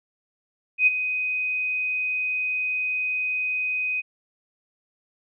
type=tone with ADSR envelope; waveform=sine; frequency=2505 Hz; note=D#7; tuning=11 cents sharp; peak=-12 dBFS; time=0.78-4.02 s; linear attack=89 ms; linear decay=22 ms; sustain=-11 dB; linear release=27 ms; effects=none